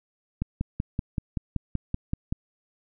click train, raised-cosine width 5 ms, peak -14 dBFS, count 11, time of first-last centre 0.42-2.325 s, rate 5.25 Hz, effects none

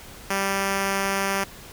5% pulse tone, 195.9 Hz, G3, 1 cent flat, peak -11 dBFS, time 0.3-1.44 s, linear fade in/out 5 ms, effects pink hiss -43 dBFS RMS until 1.72 s

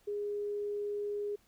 sine tone, 411.7 Hz, G#4, 15 cents flat, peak -33 dBFS, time 0.07-1.36 s, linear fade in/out 10 ms, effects pink hiss -68 dBFS RMS until 1.47 s

